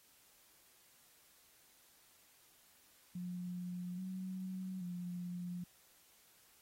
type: tone with pitch steps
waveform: sine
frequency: 178.7 / 187.1 / 177.2 Hz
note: F3 / F#3 / F3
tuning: +40 / +20 / +25 cents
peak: -40 dBFS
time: 3.15-5.64 s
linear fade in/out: 5 ms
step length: 830 ms
effects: white hiss -67 dBFS RMS until 6.61 s + AAC 48 kbps